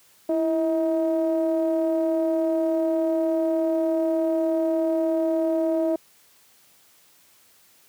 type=ring-modulated tone; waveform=triangle; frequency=155.56 Hz; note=D#3; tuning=in tune; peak=-15 dBFS; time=0.29-5.96 s; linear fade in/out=5 ms; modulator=485 Hz; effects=white hiss -57 dBFS RMS until 7.88 s + high-pass 80 Hz 12 dB/octave

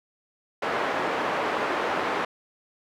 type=band-pass noise; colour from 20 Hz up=pink; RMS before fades=-27 dBFS; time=0.62-2.25 s; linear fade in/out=5 ms; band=430 to 1700 Hz; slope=12 dB/octave; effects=none

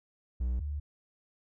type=tone pair in turn; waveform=triangle / sine; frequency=61.74 / 73.13 Hz; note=B1 / D2; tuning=0 / -7 cents; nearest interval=minor third; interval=293 cents; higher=second; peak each=-26 / -32 dBFS; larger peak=first; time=0.4-0.6 / 0.6-0.8 s; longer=neither; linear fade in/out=10 ms; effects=none

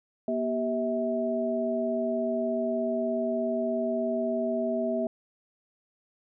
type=tone cluster; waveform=sine; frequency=239.8 / 389.9 / 647 Hz; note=A#3 / G4 / E5; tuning=+49 / -9 / -32 cents; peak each=-30 / -33 / -28 dBFS; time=0.28-5.07 s; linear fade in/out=2 ms; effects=none

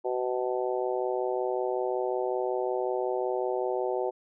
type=harmonic tone; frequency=125.4 Hz; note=B2; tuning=27 cents sharp; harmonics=3 / 4 / 5 / 6 / 7; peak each=-30 / -32 / -34 / -36 / -37 dBFS; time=0.04-4.11 s; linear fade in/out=20 ms; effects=none

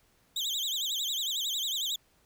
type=tone with vibrato; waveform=35% pulse; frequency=3478 Hz; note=A7; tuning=21 cents flat; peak=-28 dBFS; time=0.36-1.96 s; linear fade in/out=5 ms; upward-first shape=sine; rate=11 Hz; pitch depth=210 cents each way; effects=pink hiss -67 dBFS RMS until 2.25 s

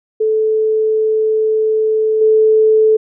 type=tone with level steps; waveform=sine; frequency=436.1 Hz; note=A4; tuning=15 cents flat; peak=-11 / -7 dBFS; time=0.2-2.97 s; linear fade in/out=10 ms; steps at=2.21 s; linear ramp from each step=5 ms; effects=none

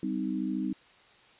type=chord; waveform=sine; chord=C minor; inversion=second; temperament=equal with one note detuned; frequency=196 / 257.4 / 311.1 Hz; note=G3 / C4 / Eb4; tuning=0 / -28 / 0 cents; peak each=-33 dBFS; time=0.03-0.73 s; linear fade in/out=2 ms; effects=white hiss -58 dBFS RMS until 1.39 s + resampled to 8000 Hz

